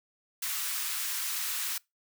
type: high-pass noise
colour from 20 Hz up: white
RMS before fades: -33 dBFS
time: 0.42-1.78 s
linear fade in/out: 5 ms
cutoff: 1100 Hz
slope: 24 dB/octave
effects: noise-tail reverb RT60 0.2 s tail -24 dB re dry